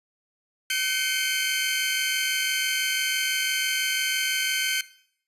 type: tone cluster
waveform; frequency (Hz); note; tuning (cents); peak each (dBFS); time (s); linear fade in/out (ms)
sawtooth; 1528 / 2125 / 2271 / 2522 / 3102; G6 / C7 / C#7 / D#7 / G7; -45 / +26 / +41 / +23 / -19; -26 / -28 / -28 / -32 / -25; 0.7-4.81; 2
effects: noise-tail reverb RT60 0.6 s tail -17 dB re dry + resampled to 32000 Hz